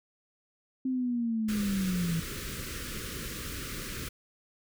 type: linear sweep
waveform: sine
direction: down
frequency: 262.9 to 161.7 Hz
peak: -27 dBFS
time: 0.85-2.2 s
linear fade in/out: 5 ms
type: band-stop noise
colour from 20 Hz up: pink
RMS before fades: -38 dBFS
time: 1.48-4.09 s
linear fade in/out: 10 ms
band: 510 to 1200 Hz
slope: 48 dB/octave
effects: none